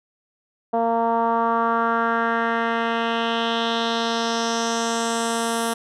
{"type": "tone with low-pass filter sweep", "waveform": "10% pulse", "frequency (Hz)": 230.2, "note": "A#3", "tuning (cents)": -22, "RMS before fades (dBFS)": -22, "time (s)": [0.73, 5.74], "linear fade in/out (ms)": 10, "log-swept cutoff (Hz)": [730, 11000], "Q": 2.6, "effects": []}